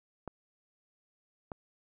clicks, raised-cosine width 1 ms, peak -25 dBFS, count 2, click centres 0.277 / 1.518 s, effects none

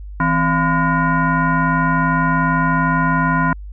sine tone with frequency modulation, 587.3 Hz, D5, in tune, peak -13 dBFS, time 0.2-3.53 s, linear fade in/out 2 ms, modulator 424 Hz, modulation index 2.3, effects added 50 Hz sine -29 dBFS peak until 3.72 s

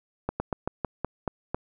slowing click train, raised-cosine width 1 ms, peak -13 dBFS, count 8, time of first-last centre 0.29-1.546 s, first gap 110 ms, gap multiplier 1.16, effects none

